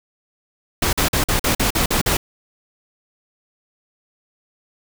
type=noise bursts; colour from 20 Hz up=pink; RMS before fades=-18 dBFS; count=9; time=0.82-2.17 s; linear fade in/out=5 ms; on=110 ms; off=45 ms; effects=none